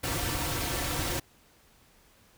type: noise with comb filter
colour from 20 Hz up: pink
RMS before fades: -31 dBFS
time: 0.03-1.2 s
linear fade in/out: 10 ms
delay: 4.8 ms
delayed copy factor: -0.65
effects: pink hiss -61 dBFS RMS until 2.37 s